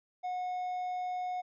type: tone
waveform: triangle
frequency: 728 Hz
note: F#5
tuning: 28 cents flat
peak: -31 dBFS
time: 0.23-1.42 s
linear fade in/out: 20 ms
effects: resampled to 16000 Hz